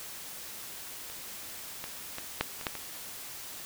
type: clicks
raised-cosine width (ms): 0.3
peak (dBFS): -28 / -22 / -21 / -10 / -24 / -13 / -22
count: 7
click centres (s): 1.1 / 1.841 / 2.184 / 2.41 / 2.612 / 2.668 / 2.753
effects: white hiss -43 dBFS RMS until 3.65 s